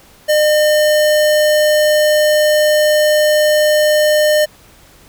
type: tone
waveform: square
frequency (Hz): 606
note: D#5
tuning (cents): -46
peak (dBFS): -10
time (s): 0.28-4.46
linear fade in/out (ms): 20
effects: pink hiss -45 dBFS RMS until 5.08 s